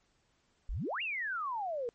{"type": "exponential two-way sweep", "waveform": "sine", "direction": "up then down", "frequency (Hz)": [33.35, 2867, 457.4], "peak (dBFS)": -33, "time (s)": [0.69, 1.89], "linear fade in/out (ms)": 0, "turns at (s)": 1.02, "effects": ["pink hiss -73 dBFS RMS until 1.94 s", "MP3 32 kbps"]}